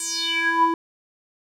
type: tone with band-pass filter sweep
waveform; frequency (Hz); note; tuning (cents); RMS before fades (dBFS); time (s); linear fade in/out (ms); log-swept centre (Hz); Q
square; 331.8; E4; +11; -22; 0-0.74; 2; 8500 to 670; 5.3
effects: none